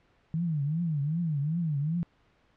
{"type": "tone with vibrato", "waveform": "sine", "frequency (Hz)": 155.9, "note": "D#3", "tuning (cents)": 4, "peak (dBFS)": -26, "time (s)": [0.34, 2.03], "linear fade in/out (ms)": 0, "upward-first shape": "triangle", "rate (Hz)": 2.6, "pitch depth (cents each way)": 220, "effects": ["pink hiss -66 dBFS RMS until 2.56 s", "low-pass 3000 Hz 12 dB/octave"]}